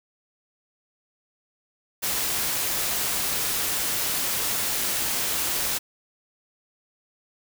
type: noise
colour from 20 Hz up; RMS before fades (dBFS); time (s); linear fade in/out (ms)
white; -26; 2.02-5.79; 20
effects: none